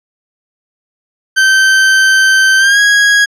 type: tone with pitch glide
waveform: 40% pulse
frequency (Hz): 1550 to 1651.7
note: G6 to G#6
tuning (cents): -20 to -10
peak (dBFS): -5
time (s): 1.36-3.26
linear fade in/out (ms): 20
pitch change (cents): +110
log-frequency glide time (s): 2.58-2.79
effects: low-pass 8000 Hz 12 dB/octave